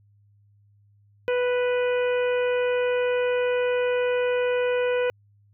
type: harmonic tone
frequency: 493.9 Hz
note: B4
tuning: in tune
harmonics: 1 / 2 / 3 / 4 / 5 / 6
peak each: -21 / -35 / -33 / -39 / -35 / -41 dBFS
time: 1.28-5.1 s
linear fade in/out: 0 ms
effects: added 102 Hz sine -56 dBFS peak until 5.53 s